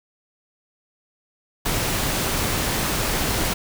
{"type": "noise", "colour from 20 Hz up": "pink", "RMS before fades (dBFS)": -23, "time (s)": [1.65, 3.54], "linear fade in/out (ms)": 10, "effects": []}